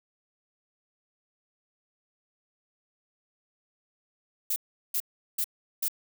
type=noise bursts; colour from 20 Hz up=violet; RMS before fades=-28 dBFS; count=4; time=4.5-5.884 s; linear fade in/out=5 ms; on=61 ms; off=380 ms; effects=none